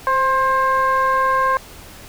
sine tone with frequency modulation, 1060 Hz, C6, 22 cents sharp, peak -13 dBFS, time 0.07-1.57 s, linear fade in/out 0 ms, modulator 536 Hz, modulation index 0.8, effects tanh soft clip ceiling -9 dBFS + pink hiss -40 dBFS RMS until 2.08 s

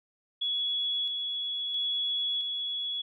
sine tone with tremolo, 3373 Hz, G#7, 26 cents sharp, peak -27 dBFS, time 0.41-3.02 s, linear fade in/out 10 ms, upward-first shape square, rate 0.75 Hz, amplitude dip 30%, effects none

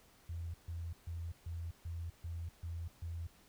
sine tone bursts, 84 Hz, E2, 33 cents sharp, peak -39 dBFS, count 8, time 0.29-3.27 s, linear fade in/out 5 ms, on 250 ms, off 140 ms, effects pink hiss -65 dBFS RMS until 3.48 s

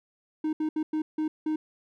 triangle tone bursts at uneven times, 310.2 Hz, D#4, 5 cents flat, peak -23 dBFS, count 6, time 0.44-0.53 / 0.6-0.69 / 0.76-0.83 / 0.93-1.02 / 1.18-1.28 / 1.46-1.56 s, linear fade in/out 5 ms, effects none

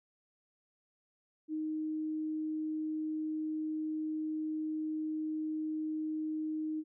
sine tone, 311.1 Hz, D#4, in tune, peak -33 dBFS, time 1.48-6.84 s, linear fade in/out 50 ms, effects none

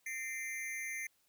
square tone with amplitude modulation, 2084 Hz, C7, 7 cents flat, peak -35 dBFS, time 0.06-1.07 s, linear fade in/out 5 ms, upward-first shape sine, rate 260 Hz, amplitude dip 95%, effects white hiss -74 dBFS RMS until 1.28 s

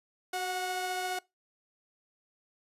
sawtooth tone pair together, 372.3 / 730.1 Hz, F#4 / F#5, +11 / -23 cents, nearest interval octave, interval 1166 cents, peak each -34 / -29 dBFS, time 0.33-1.19 s, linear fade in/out 5 ms, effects noise-tail reverb RT60 0.2 s tail -22 dB re dry + resampled to 32000 Hz

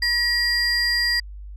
sine tone pair together, 1905 / 4800 Hz, A#6 / D8, +37 / +37 cents, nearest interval octave + major third, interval 1600 cents, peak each -19 dBFS, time 0.02-1.2 s, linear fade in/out 5 ms, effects tanh soft clip ceiling -15 dBFS + added 50 Hz sine -34 dBFS peak until 1.56 s

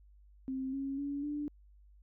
sine tone with pitch steps, 263.5 / 273.3 / 283.4 / 293.9 Hz, C4 / C#4 / C#4 / D4, +12 / -24 / +38 / +1 cents, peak -34 dBFS, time 0.48-1.48 s, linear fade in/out 0 ms, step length 250 ms, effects added 50 Hz sine -57 dBFS peak until 2.02 s

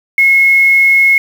sine tone with quantisation, 2172 Hz, C#7, 36 cents flat, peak -5 dBFS, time 0.18-1.18 s, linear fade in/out 2 ms, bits 5, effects none

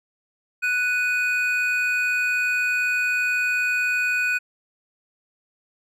triangle tone pair together, 1480.9 / 2489 Hz, F#6 / D#7, +1 / 0 cents, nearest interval major sixth, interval 899 cents, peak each -21 dBFS, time 0.62-4.39 s, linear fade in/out 20 ms, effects none

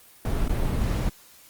brown noise with dropouts, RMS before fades -24 dBFS, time 0.25-1.09 s, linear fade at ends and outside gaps 1 ms, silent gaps 0.481-0.494 s, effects white hiss -52 dBFS RMS until 1.49 s + Opus 32 kbps

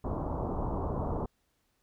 pink low-pass noise, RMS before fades -33 dBFS, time 0.04-1.26 s, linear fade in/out 5 ms, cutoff 1100 Hz, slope 48 dB/octave, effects pink hiss -75 dBFS RMS until 1.82 s

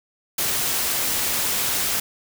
white noise, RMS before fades -23 dBFS, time 0.38-2 s, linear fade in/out 5 ms, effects none

